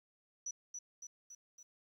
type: tone with echo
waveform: sine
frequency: 5920 Hz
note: F#8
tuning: in tune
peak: -38 dBFS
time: 0.46-0.51 s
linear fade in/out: 5 ms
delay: 280 ms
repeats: 4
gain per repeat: -4 dB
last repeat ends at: 1.63 s
effects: 12-bit